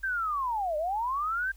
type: linear two-way sweep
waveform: sine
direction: down then up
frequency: 1600 to 587.3 to 1600 Hz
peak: -27 dBFS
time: 0.03-1.52 s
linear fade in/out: 10 ms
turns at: 0.77 s
effects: added 50 Hz sine -49 dBFS peak until 1.56 s + white hiss -63 dBFS RMS until 1.56 s